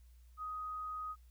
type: tone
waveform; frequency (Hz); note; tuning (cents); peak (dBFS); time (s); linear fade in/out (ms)
sine; 1252; D#6; +10; -39; 0.37-1.16; 50
effects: added 60 Hz sine -57 dBFS peak until 1.3 s + white hiss -75 dBFS RMS until 1.3 s